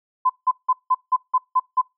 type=tone bursts; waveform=sine; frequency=1019 Hz; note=C6; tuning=46 cents flat; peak=-14 dBFS; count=8; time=0.25-1.816 s; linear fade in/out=10 ms; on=47 ms; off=170 ms; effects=noise-tail reverb RT60 0.2 s tail -24 dB re dry